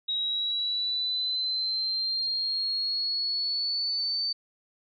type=linear sweep; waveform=sine; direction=up; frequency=3817 to 4569 Hz; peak=-26 dBFS; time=0.08-4.33 s; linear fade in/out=10 ms; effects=none